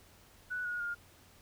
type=tone with pitch steps; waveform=sine; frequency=1480 / 1447 / 1414.8 Hz; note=F#6 / F#6 / F6; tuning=0 / -39 / +22 cents; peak=-34 dBFS; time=0.5-0.95 s; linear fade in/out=20 ms; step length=150 ms; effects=added 89 Hz sine -66 dBFS peak until 1.41 s + pink hiss -61 dBFS RMS until 1.41 s